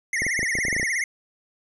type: tone with vibrato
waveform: square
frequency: 1985 Hz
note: B6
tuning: 8 cents sharp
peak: -23 dBFS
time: 0.13-1.04 s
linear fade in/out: 2 ms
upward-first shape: triangle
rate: 17 Hz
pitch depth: 190 cents each way
type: clicks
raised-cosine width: 2 ms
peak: -18 dBFS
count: 12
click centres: 0.22 / 0.266 / 0.392 / 0.43 / 0.553 / 0.587 / 0.651 / 0.683 / 0.728 / 0.765 / 0.798 / 0.83 s
effects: resampled to 24000 Hz